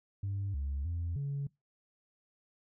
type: tone with pitch steps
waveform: sine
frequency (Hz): 98.9 / 69.7 / 85.1 / 140.6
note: G2 / C#2 / F2 / C#3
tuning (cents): +16 / +10 / -44 / +25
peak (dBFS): -31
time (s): 0.23-1.47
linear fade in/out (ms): 5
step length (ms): 310
effects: noise-tail reverb RT60 0.2 s tail -24 dB re dry + tanh soft clip ceiling -30 dBFS